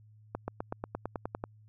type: accelerating click train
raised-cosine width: 1 ms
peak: -20 dBFS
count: 11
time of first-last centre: 0.35-1.439 s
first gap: 130 ms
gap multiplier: 0.96
effects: added 107 Hz sine -55 dBFS peak until 1.68 s